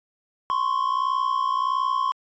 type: tone pair together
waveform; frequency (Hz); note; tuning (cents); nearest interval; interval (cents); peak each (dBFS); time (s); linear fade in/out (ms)
triangle; 1034.5 / 1096; C6 / C#6; -20 / -20; minor second; 100; -22; 0.5-2.12; 0
effects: resampled to 16000 Hz